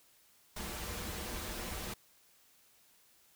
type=noise with comb filter; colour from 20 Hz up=pink; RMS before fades=-41 dBFS; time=0.56-1.94 s; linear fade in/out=5 ms; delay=7.3 ms; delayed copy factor=-0.65; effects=white hiss -66 dBFS RMS until 3.35 s